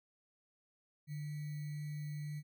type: tone with sample-and-hold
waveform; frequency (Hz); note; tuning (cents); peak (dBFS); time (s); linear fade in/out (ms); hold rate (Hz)
sine; 149; D3; +25; -39; 1.07-2.43; 50; 2100
effects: none